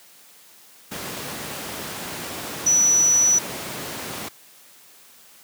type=tone in noise; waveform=sine; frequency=5920 Hz; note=F#8; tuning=in tune; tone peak=-14 dBFS; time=2.66-3.39 s; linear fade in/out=10 ms; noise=pink; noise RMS=-31 dBFS; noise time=0.91-4.29 s; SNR=+14 dB; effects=white hiss -50 dBFS RMS until 5.43 s + high-pass 150 Hz 12 dB/octave